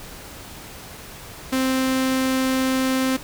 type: tone with notch filter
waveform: sawtooth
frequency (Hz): 261.6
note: C4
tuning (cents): 0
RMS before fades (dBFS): -21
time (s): 1.52-3.17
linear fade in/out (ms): 10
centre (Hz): 700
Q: 2
effects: pink hiss -39 dBFS RMS until 3.23 s